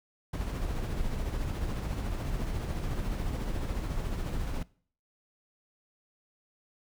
brown noise with tremolo, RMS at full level -31 dBFS, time 0.33-4.63 s, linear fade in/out 5 ms, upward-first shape sine, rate 14 Hz, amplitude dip 35%, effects noise-tail reverb RT60 0.5 s tail -22 dB re dry

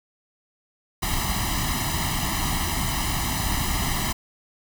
pink noise with comb filter, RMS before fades -25 dBFS, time 1.02-4.13 s, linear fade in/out 10 ms, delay 1 ms, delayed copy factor +0.95, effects none

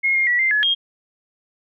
sine tone with pitch steps, 2154 / 2128 / 1942 / 2088 / 1701 / 3236 Hz, C7 / C7 / B6 / C7 / G#6 / G#7, +50 / +29 / -30 / -4 / +41 / -46 cents, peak -15 dBFS, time 0.03-0.75 s, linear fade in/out 20 ms, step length 120 ms, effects none

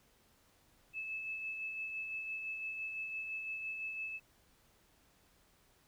sine tone with tremolo, 2611 Hz, E7, 17 cents flat, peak -37 dBFS, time 0.93-4.2 s, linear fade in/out 50 ms, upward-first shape sine, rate 5.9 Hz, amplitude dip 35%, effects pink hiss -69 dBFS RMS until 5.87 s

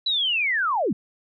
sine linear sweep, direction down, 4000 to 155.56 Hz, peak -20 dBFS, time 0.06-0.93 s, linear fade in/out 5 ms, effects none

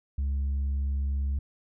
sine tone with tanh clipping, 69.1 Hz, C#2, 5 cents flat, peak -26 dBFS, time 0.18-1.39 s, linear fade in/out 5 ms, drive 2 dB, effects none

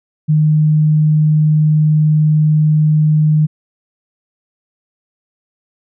sine tone, 153.4 Hz, D#3, 24 cents flat, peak -8 dBFS, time 0.28-3.47 s, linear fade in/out 20 ms, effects none

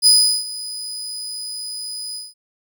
30% pulse tone with ADSR envelope, 4978 Hz, D#8, in tune, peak -5 dBFS, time 0.02-2.34 s, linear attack 45 ms, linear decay 370 ms, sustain -19 dB, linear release 190 ms, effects none

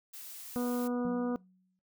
blue noise, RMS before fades -46 dBFS, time 0.13-0.88 s, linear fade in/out 10 ms
harmonic tone, 244.6 Hz, B3, 16 cents flat, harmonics 1 / 2 / 3 / 4 / 5 / 6, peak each -31 / -36 / -44 / -48 / -46 / -52 dBFS, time 0.56-1.36 s, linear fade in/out 0 ms
sine tone with exponential decay, 185 Hz, F#3, in tune, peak -36 dBFS, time 1.05-1.79 s, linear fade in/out 0 ms, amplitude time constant 160 ms
effects noise-tail reverb RT60 0.2 s tail -22 dB re dry

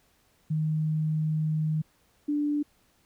sine tone pair in turn, 155.56 / 293.7 Hz, D#3 / D4, 0 / 0 cents, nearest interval major seventh, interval 1100 cents, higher second, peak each -24 dBFS, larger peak neither, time 0.5-1.82 / 2.28-2.63 s, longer first, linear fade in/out 10 ms, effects pink hiss -66 dBFS RMS until 3.05 s

